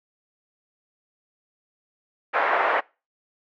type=band-pass noise; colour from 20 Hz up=pink; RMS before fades=-22 dBFS; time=2.33-2.81 s; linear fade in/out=20 ms; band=540 to 2000 Hz; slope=24 dB/octave; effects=noise-tail reverb RT60 0.3 s tail -24 dB re dry